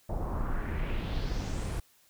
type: noise with low-pass filter sweep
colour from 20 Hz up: brown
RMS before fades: -32 dBFS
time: 0.09-1.8 s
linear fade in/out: 5 ms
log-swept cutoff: 710 to 11000 Hz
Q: 2.5
effects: white hiss -64 dBFS RMS until 2.09 s